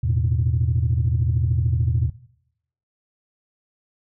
sine chord, E suspended fourth, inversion none, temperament equal, 82.41 / 110 / 123.47 Hz, E2 / A2 / B2, 0 / 0 / 0 cents, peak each -21 dBFS, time 0.03-2.1 s, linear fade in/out 10 ms, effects noise-tail reverb RT60 0.8 s tail -20 dB re dry + tanh soft clip ceiling -11 dBFS

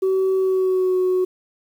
sine tone with pitch glide, 379.9 to 368.4 Hz, F#4 to F#4, +46 to -7 cents, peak -14 dBFS, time 0.02-1.25 s, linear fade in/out 10 ms, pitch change -53 cents, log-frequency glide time 0.35-0.97 s, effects tanh soft clip ceiling -14 dBFS + 8-bit

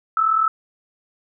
sine tone pair together, 1276.3 / 1316 Hz, D#6 / E6, +44 / -3 cents, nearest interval minor second, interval 53 cents, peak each -22 / -16 dBFS, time 0.17-0.48 s, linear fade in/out 2 ms, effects none

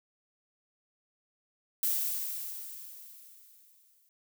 violet noise with exponential decay, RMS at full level -28 dBFS, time 1.83-4.09 s, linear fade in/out 1 ms, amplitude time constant 490 ms, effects none

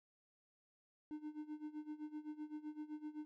triangle tone with tremolo, 303.1 Hz, D#4, 45 cents flat, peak -40 dBFS, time 1.11-3.25 s, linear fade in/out 0 ms, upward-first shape sine, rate 7.8 Hz, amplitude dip 85%, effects none

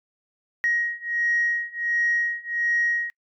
sine beating tone pair, 1886 / 1887.4 Hz, A#6 / A#6, +20 / +21 cents, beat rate 1.4 Hz, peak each -25 / -24 dBFS, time 0.64-3.1 s, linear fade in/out 0 ms, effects noise-tail reverb RT60 0.1 s tail -24 dB re dry + tanh soft clip ceiling -14 dBFS

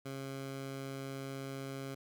15% pulse tone, 135.8 Hz, C#3, 35 cents flat, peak -34 dBFS, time 0.05-1.95 s, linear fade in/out 10 ms, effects none

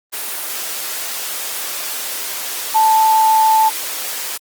sine tone in noise, 880 Hz, A5, in tune, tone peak -9 dBFS, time 2.74-3.7 s, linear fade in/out 20 ms, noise white, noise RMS -24 dBFS, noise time 0.12-4.38 s, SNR +12 dB, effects high-pass 400 Hz 12 dB/octave + Opus 24 kbps

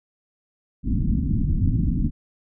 pink low-pass noise, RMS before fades -21 dBFS, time 0.83-2.11 s, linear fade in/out 50 ms, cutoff 270 Hz, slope 48 dB/octave, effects none

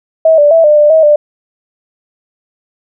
sine tone with pitch steps, 643 / 586 / 657 / 599 / 594 / 638 / 594 Hz, E5 / D5 / E5 / D5 / D5 / D#5 / D5, -43 / -4 / -6 / +34 / +20 / +43 / +20 cents, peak -3 dBFS, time 0.25-1.16 s, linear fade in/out 5 ms, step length 130 ms, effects none

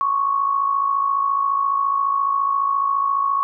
sine tone with amplitude modulation, 1108.7 Hz, C#6, in tune, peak -14 dBFS, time 0.01-3.43 s, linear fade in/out 0 ms, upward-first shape sine, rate 54.5 Hz, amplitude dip 60%, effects none

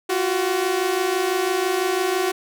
sawtooth tone pair together, 349.2 / 375.2 Hz, F4 / F#4, 0 / +24 cents, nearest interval minor second, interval 124 cents, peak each -21 / -17 dBFS, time 0.09-2.32 s, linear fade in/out 10 ms, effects none

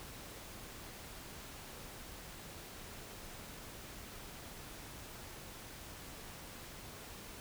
silence, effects pink hiss -50 dBFS RMS until 7.4 s

